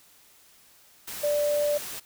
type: tone in noise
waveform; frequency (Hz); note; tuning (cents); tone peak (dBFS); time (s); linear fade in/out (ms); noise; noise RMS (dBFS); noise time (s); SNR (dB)
sine; 587.3; D5; 0; -22; 1.23-1.78; 10; white; -37; 1.07-2; +12
effects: white hiss -57 dBFS RMS until 2.05 s